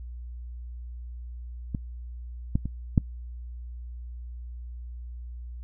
clicks, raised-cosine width 5 ms, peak -16 / -11 / -19 / -6 dBFS, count 4, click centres 1.748 / 2.555 / 2.656 / 2.978 s, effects noise-tail reverb RT60 0.1 s tail -23 dB re dry + added 60 Hz sine -36 dBFS peak until 5.63 s

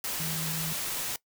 sine tone in noise, 160.2 Hz, E3, 49 cents flat, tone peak -34 dBFS, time 0.2-0.73 s, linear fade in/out 2 ms, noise white, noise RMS -33 dBFS, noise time 0.04-1.16 s, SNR -4 dB, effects noise-tail reverb RT60 0.1 s tail -20 dB re dry

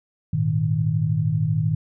sine chord, Ab suspended second, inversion none, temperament equal, 103.83 / 116.54 / 155.56 Hz, Ab2 / Bb2 / Eb3, 0 / 0 / 0 cents, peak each -25 / -24 / -21 dBFS, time 0.33-1.75 s, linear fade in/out 5 ms, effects none

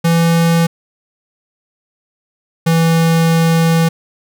square tone pair in turn, 167.1 / 164.7 Hz, E3 / E3, +24 / -1 cents, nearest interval unison, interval 25 cents, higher first, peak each -10 dBFS, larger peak neither, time 0.04-0.67 / 2.66-3.89 s, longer second, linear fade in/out 10 ms, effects none

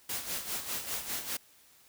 white noise with tremolo, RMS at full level -34 dBFS, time 0.09-1.37 s, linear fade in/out 5 ms, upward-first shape sine, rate 5 Hz, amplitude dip 65%, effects white hiss -61 dBFS RMS until 1.88 s

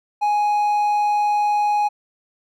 triangle tone, 832 Hz, G#5, 3 cents sharp, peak -14 dBFS, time 0.21-1.89 s, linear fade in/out 20 ms, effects none

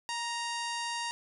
harmonic tone with a mistuned harmonic, 932.3 Hz, A#5, in tune, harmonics 1 / 2 / 3 / 4 / 5 / 6 / 7 / 8 / 10, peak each -36 / -40 / -41 / -44 / -42 / -46 / -47 / -48 / -47 dBFS, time 0.09-1.11 s, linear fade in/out 0 ms, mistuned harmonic 1, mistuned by +20 cents, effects none

